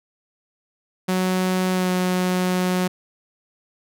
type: tone with pitch glide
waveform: sawtooth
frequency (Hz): 185 to 182.56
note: F#3 to F#3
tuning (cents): 0 to -23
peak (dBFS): -15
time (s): 1.08-2.88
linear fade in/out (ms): 10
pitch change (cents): -23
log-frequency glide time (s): 1.72-1.9
effects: none